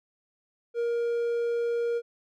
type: tone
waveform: triangle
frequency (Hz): 470.6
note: A#4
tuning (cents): +16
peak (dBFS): -23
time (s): 0.74-2.02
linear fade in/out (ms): 50
effects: none